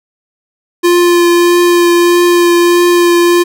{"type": "tone with vibrato", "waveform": "square", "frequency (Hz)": 348.2, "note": "F4", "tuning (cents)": -5, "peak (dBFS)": -6, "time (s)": [0.83, 3.44], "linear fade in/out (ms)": 20, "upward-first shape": "triangle", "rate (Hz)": 1.6, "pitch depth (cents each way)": 14, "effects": []}